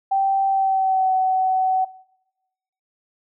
sine tone with pitch glide, 779 to 752.9 Hz, G5 to F#5, -11 to +30 cents, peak -16 dBFS, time 0.11-1.85 s, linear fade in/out 10 ms, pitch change -59 cents, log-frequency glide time 0.48-1.12 s, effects noise-tail reverb RT60 1.0 s tail -24 dB re dry

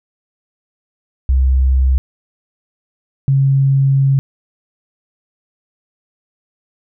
sine tone pair in turn, 65.41 / 136.38 Hz, C2 / C#3, 0 / -28 cents, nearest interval octave + minor second, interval 1272 cents, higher second, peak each -9 dBFS, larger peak neither, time 1.29-1.98 / 3.28-4.19 s, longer second, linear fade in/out 0 ms, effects none

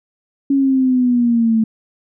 sine exponential sweep, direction down, 278.3 to 220 Hz, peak -11 dBFS, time 0.5-1.64 s, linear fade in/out 5 ms, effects none

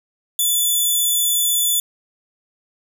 5% pulse tone, 3478 Hz, A7, 21 cents flat, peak -8 dBFS, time 0.39-1.8 s, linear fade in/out 2 ms, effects none

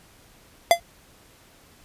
square tone with exponential decay, 685 Hz, F5, 34 cents flat, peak -9 dBFS, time 0.71-0.8 s, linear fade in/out 1 ms, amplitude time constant 19 ms, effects pink hiss -54 dBFS RMS until 1.84 s + resampled to 32000 Hz

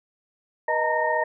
sine tone cluster, 483 / 623 / 897 / 932 / 1845 Hz, B4 / D#5 / A5 / A#5 / A#6, -39 / +2 / +33 / -1 / -18 cents, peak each -30 / -25 / -29 / -26 / -27 dBFS, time 0.68-1.24 s, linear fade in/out 5 ms, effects none

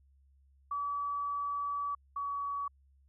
sine tone pair in turn, 1146 / 1132.8 Hz, D6 / C#6, -43 / +37 cents, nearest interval unison, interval 20 cents, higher first, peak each -32 / -33 dBFS, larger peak first, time 0.71-1.95 / 2.16-2.68 s, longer first, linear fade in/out 5 ms, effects added 68 Hz sine -62 dBFS peak until 3.08 s

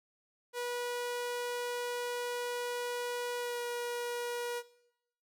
sawtooth tone with pitch glide, 486.2 to 481.2 Hz, B4 to B4, -27 to -45 cents, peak -31 dBFS, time 0.53-4.63 s, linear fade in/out 50 ms, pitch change -18 cents, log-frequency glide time 3.38-3.59 s, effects noise-tail reverb RT60 0.8 s tail -19 dB re dry

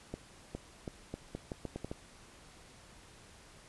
accelerating click train, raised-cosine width 2 ms, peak -25 dBFS, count 10, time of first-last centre 0.14-1.915 s, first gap 410 ms, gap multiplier 0.8, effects pink hiss -57 dBFS RMS until 3.68 s + resampled to 24000 Hz

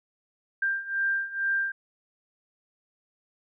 sine beating tone pair, 1585 / 1587.2 Hz, G6 / G6, +19 / +21 cents, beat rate 2.2 Hz, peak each -30 / -27 dBFS, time 0.62-1.72 s, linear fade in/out 5 ms, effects none

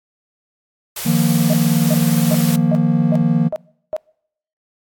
white band-stop noise, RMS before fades -26 dBFS, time 0.96-2.56 s, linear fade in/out 5 ms, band 150 to 370 Hz, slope 48 dB/octave
triangle chord, Eb suspended second, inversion none, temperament just, 155.56 / 175.01 / 233.3 Hz, Eb3 / F3 / Bb3, 0 / +4 / +2 cents, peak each -15 dBFS, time 1.05-3.49 s, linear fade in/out 20 ms
sine tone bursts, 622.3 Hz, D#5, in tune, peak -18 dBFS, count 7, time 1.5-3.965 s, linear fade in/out 0 ms, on 35 ms, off 370 ms
effects noise-tail reverb RT60 0.7 s tail -26 dB re dry + AAC 64 kbps

